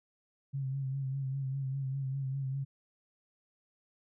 sine tone with vibrato, 135 Hz, C#3, 45 cents flat, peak -32 dBFS, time 0.53-2.65 s, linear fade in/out 20 ms, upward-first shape sine, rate 5 Hz, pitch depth 44 cents each way, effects none

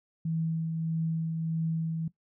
sine tone with tremolo, 162.4 Hz, E3, 26 cents flat, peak -26 dBFS, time 0.25-2.08 s, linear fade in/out 5 ms, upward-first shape triangle, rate 1.6 Hz, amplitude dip 35%, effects noise-tail reverb RT60 0.1 s tail -17 dB re dry

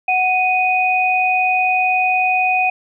sine tone pair together, 740 / 2489 Hz, F#5 / D#7, 0 / 0 cents, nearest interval octave + major sixth, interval 2100 cents, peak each -16 dBFS, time 0.08-2.7 s, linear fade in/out 5 ms, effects none

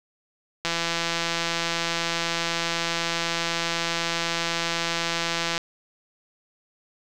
click train, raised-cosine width 0.2 ms, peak -8 dBFS, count 829, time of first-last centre 0.65-5.579 s, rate 168 Hz, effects 7-bit

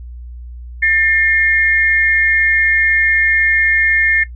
sine tone pair together, 1792 / 2134 Hz, A6 / C7, +31 / +34 cents, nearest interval minor third, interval 303 cents, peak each -13 dBFS, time 0.82-4.24 s, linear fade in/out 10 ms, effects noise-tail reverb RT60 0.1 s tail -17 dB re dry + added 60 Hz sine -28 dBFS peak until 4.35 s

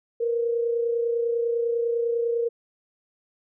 sine tone pair together, 466.2 / 496.2 Hz, A#4 / B4, 0 / +8 cents, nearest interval minor second, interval 108 cents, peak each -22 / -32 dBFS, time 0.2-2.49 s, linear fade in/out 10 ms, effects none

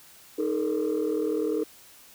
sine chord, D# suspended fourth, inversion none, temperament equal with one note detuned, 311.1 / 426 / 466.2 Hz, D#4 / G#4 / A#4, 0 / +44 / 0 cents, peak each -27 / -27 / -28 dBFS, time 0.38-1.64 s, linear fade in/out 10 ms, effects tanh soft clip ceiling -19 dBFS + white hiss -52 dBFS RMS until 2.14 s

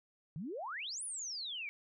sine exponential two-way sweep, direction up then down, 140.1 to 10310 to 2228 Hz, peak -39 dBFS, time 0.36-1.69 s, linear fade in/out 0 ms, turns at 1.04 s, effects none

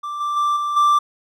triangle tone with level steps, 1176 Hz, D6, 2 cents sharp, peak -23 / -18 / -14 / -18 / -10 dBFS, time 0.03-0.99 s, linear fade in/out 10 ms, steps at 0.2 / 0.36 / 0.56 / 0.76 s, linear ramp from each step 10 ms, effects none

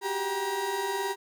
35% pulse tone cluster, 377 / 396.1 / 952 Hz, F#4 / G4 / A#5, +32 / +18 / +36 cents, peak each -36 / -30 / -30 dBFS, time 0.01-1.16 s, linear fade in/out 50 ms, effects none

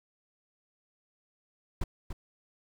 brown noise with echo, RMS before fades -30 dBFS, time 1.81-1.84 s, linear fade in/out 5 ms, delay 290 ms, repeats 1, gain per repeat -7 dB, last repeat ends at 2.13 s, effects none

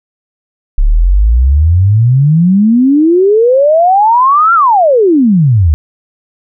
sine exponential two-way sweep, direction up then down, 33.57 to 1400 to 70.6 Hz, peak -4 dBFS, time 0.78-5.74 s, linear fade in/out 0 ms, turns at 4.54 s, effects none

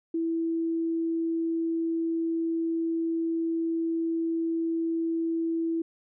sine tone, 329.6 Hz, E4, in tune, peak -25 dBFS, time 0.14-5.82 s, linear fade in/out 5 ms, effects none

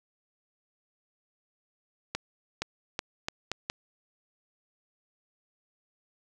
accelerating click train, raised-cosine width 0.2 ms, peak -13 dBFS, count 6, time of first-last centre 2.15-3.699 s, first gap 470 ms, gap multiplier 0.79, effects none

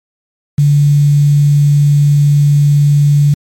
sine tone with quantisation, 144.7 Hz, D3, 25 cents flat, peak -5 dBFS, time 0.58-3.34 s, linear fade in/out 5 ms, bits 5, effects MP3 64 kbps

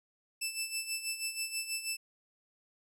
15% pulse tone with tremolo, 2644 Hz, E7, 5 cents sharp, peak -25 dBFS, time 0.41-1.97 s, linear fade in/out 10 ms, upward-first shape sine, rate 6.2 Hz, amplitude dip 70%, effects none

